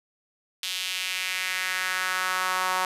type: tone with high-pass filter sweep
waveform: sawtooth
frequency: 185.1 Hz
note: F#3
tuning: 1 cent sharp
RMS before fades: -28 dBFS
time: 0.63-2.85 s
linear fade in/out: 2 ms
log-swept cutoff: 3300 to 970 Hz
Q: 2.2
effects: resampled to 32000 Hz

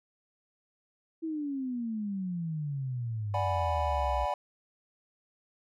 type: exponential sweep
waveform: sine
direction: down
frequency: 329.6 to 60 Hz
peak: -31 dBFS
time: 1.22-4.26 s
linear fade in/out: 20 ms
type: chord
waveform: triangle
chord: G# half-diminished seventh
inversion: second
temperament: equal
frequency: 587.3 / 740 / 830.6 / 987.8 Hz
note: D5 / F#5 / G#5 / B5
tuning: 0 / 0 / 0 / 0 cents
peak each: -32 dBFS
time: 3.34-4.34 s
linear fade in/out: 2 ms
effects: none

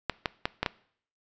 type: clicks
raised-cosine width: 0.3 ms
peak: -10 dBFS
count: 5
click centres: 0.097 / 0.258 / 0.455 / 0.63 / 0.662 s
effects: noise-tail reverb RT60 0.6 s tail -21 dB re dry + resampled to 16000 Hz

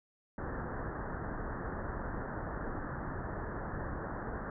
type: low-pass noise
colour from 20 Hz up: pink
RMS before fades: -39 dBFS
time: 0.38-4.5 s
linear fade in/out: 2 ms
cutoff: 1800 Hz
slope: 96 dB/octave
effects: none

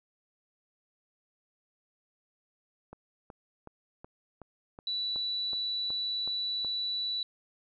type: click train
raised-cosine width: 1 ms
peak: -31 dBFS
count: 11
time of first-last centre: 2.93-6.647 s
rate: 2.69 Hz
type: tone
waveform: sine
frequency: 3951 Hz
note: B7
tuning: in tune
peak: -30 dBFS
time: 4.87-7.23 s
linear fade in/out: 2 ms
effects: none

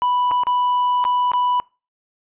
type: tone with dropouts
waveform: triangle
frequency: 988 Hz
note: B5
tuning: in tune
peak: -14 dBFS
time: 0.02-1.6 s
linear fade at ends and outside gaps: 0 ms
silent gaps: 0.311-0.316 / 0.435-0.469 / 1.041-1.051 / 1.317-1.335 s
effects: noise-tail reverb RT60 0.3 s tail -23 dB re dry + resampled to 8000 Hz

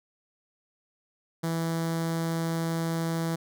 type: tone with notch filter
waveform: sawtooth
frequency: 164.81 Hz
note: E3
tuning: in tune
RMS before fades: -29 dBFS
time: 1.43-3.36 s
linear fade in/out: 10 ms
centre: 2600 Hz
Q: 1.8
effects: none

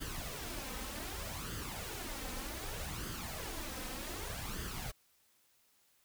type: noise with flanger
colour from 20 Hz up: pink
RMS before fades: -42 dBFS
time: 0-4.92 s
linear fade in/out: 20 ms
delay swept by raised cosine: 0.62 to 3.92 ms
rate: 0.65 Hz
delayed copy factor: +0.6
effects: white hiss -71 dBFS RMS until 6.04 s

